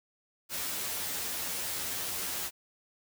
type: noise with comb filter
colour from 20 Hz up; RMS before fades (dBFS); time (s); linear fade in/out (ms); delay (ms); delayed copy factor
white; -35; 0.49-2.51; 50; 11; +0.8
effects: none